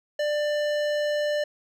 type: tone with hard clipping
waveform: sine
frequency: 593 Hz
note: D5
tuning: 17 cents sharp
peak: -25 dBFS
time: 0.19-1.44 s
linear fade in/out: 5 ms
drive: 15 dB
effects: none